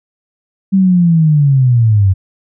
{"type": "linear sweep", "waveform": "sine", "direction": "down", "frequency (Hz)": [196, 92.1], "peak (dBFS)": -6, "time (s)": [0.72, 2.14], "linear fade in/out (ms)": 20, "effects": []}